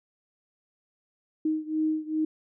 sine beating tone pair, 311.3 / 313.8 Hz, D#4 / D#4, +1 / +15 cents, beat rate 2.5 Hz, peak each -27 / -29 dBFS, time 1.45-2.25 s, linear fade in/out 5 ms, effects none

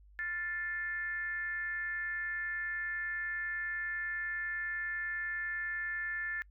sine tone with frequency modulation, 1760 Hz, A6, in tune, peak -34 dBFS, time 0.19-6.42 s, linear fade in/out 0 ms, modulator 366 Hz, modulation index 0.54, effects noise-tail reverb RT60 0.1 s tail -25 dB re dry + added 50 Hz sine -56 dBFS peak until 6.5 s

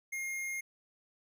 square tone, 2133 Hz, C7, 33 cents sharp, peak -36 dBFS, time 0.12-0.61 s, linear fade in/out 10 ms, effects none

